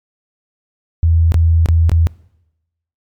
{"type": "tone with dropouts", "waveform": "sine", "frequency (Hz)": 82.41, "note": "E2", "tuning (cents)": 0, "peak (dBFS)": -8, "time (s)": [1.03, 2.07], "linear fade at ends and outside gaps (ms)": 0, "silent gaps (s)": [[1.32, 1.343], [1.659, 1.687], [1.895, 1.917]], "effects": ["noise-tail reverb RT60 0.9 s tail -23 dB re dry", "MP3 96 kbps"]}